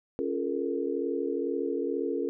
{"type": "chord", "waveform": "sine", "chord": "Bb minor seventh", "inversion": "first", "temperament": "equal with one note detuned", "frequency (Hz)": [277.2, 349.2, 424, 466.2], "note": ["Db4", "F4", "Ab4", "Bb4"], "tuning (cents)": [0, 0, 36, 0], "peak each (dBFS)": -33, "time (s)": [0.19, 2.29], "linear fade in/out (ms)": 0, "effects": []}